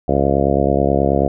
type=harmonic tone; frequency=69.3 Hz; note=C#2; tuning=in tune; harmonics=1 / 2 / 3 / 4 / 5 / 6 / 7 / 8 / 9 / 10; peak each=-22 / -22 / -22 / -22 / -22 / -22 / -22 / -22 / -22 / -22 dBFS; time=0.08-1.28 s; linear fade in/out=5 ms; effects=none